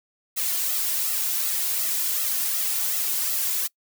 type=noise with flanger; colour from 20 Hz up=blue; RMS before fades=-25 dBFS; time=0.36-3.68 s; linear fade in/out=20 ms; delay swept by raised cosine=1.5 to 2.9 ms; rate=2.7 Hz; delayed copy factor=+0.95; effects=noise-tail reverb RT60 0.1 s tail -24 dB re dry